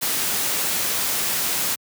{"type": "noise", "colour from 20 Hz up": "white", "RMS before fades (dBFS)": -23, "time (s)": [0.01, 1.76], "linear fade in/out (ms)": 20, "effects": ["high-pass 100 Hz 12 dB/octave"]}